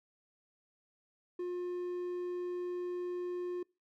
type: tone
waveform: triangle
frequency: 356.3 Hz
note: F4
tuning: 35 cents sharp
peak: -33 dBFS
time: 1.39-3.63 s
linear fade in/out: 5 ms
effects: noise-tail reverb RT60 0.3 s tail -26 dB re dry